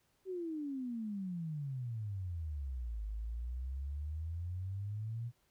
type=exponential two-way sweep; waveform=sine; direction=down then up; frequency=386 to 51.4 to 120.7 Hz; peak=-37 dBFS; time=0.25-5.32 s; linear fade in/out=50 ms; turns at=3.05 s; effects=pink hiss -75 dBFS RMS until 5.5 s